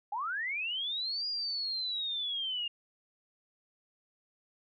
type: linear two-way sweep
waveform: sine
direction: up then down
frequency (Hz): 779 to 4880 to 2803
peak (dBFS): -32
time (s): 0.12-2.68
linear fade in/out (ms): 5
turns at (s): 1.27
effects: none